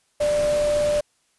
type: tone in noise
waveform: sine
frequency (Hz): 592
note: D5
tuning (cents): +14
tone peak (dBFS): -18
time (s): 0.2-1.01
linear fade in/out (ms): 10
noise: pink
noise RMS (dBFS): -32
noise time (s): 0.2-1.01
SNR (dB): +11
effects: white hiss -66 dBFS RMS until 1.38 s + resampled to 24000 Hz